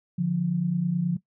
sine tone pair together, 147.2 / 176.57 Hz, D3 / F3, +4 / +19 cents, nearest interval minor third, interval 315 cents, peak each -28 / -23 dBFS, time 0.18-1.17 s, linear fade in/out 10 ms, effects noise-tail reverb RT60 0.1 s tail -18 dB re dry

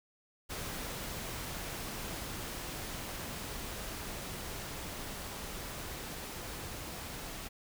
pink noise with level ramp, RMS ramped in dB -40 to -43 dBFS, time 0.49-7.49 s, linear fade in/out 20 ms, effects none

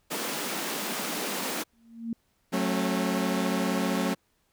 pink high-pass noise, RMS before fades -32 dBFS, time 0.1-1.64 s, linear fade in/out 20 ms, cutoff 180 Hz, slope 48 dB/octave
sine tone with exponential growth, 230 Hz, A#3, 23 cents flat, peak -26 dBFS, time 1.73-2.13 s, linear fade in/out 2 ms, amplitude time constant 85 ms
sawtooth chord, F# minor, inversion none, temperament equal with one note detuned, 185 / 220 / 270.9 Hz, F#3 / A3 / C#4, 0 / 0 / -40 cents, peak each -25 / -26 / -26 dBFS, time 2.52-4.15 s, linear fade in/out 20 ms
effects pink hiss -71 dBFS RMS until 4.52 s

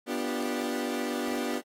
30% pulse chord, G dominant seventh, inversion first, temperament equal with one note detuned, 245.5 / 293.7 / 349.2 / 392 Hz, B3 / D4 / F4 / G4, -10 / 0 / 0 / 0 cents, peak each -30 / -32 / -34 / -34 dBFS, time 0.06-1.62 s, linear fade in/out 50 ms, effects AAC 48 kbps

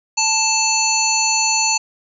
harmonic tone, 880 Hz, A5, in tune, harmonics 1 / 3 / 5 / 7 / 8, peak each -21 / -21 / -21 / -21 / -21 dBFS, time 0.17-1.78 s, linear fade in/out 10 ms, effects none

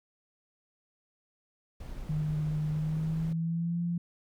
brown noise, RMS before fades -42 dBFS, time 1.8-3.33 s, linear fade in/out 5 ms
sine tone with pitch glide, 152.4 to 172.05 Hz, D#3 to F3, -36 to -26 cents, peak -28 dBFS, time 2.09-3.98 s, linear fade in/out 5 ms, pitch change +210 cents, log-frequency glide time 2.7-3.81 s
effects none

